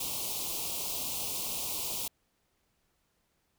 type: band-stop noise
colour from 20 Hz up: white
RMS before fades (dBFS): -35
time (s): 0-2.08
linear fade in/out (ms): 5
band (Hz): 1100 to 2500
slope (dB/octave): 48
effects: pink hiss -75 dBFS RMS until 3.58 s